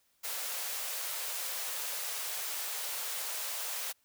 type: high-pass noise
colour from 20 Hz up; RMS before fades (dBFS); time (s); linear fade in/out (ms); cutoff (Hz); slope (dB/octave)
white; -37; 0.23-3.93; 20; 450; 48
effects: white hiss -72 dBFS RMS until 4.04 s